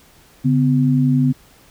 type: tone pair together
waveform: sine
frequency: 142.3 / 253.5 Hz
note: C#3 / B3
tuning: +46 / +45 cents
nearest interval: minor seventh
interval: 999 cents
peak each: -15 dBFS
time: 0.44-1.33 s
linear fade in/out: 20 ms
effects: pink hiss -50 dBFS RMS until 1.7 s